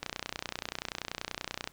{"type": "click train", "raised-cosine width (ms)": 0.2, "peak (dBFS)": -16, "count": 51, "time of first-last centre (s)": [0.03, 1.675], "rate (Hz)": 30.4, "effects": ["pink hiss -61 dBFS RMS until 1.72 s"]}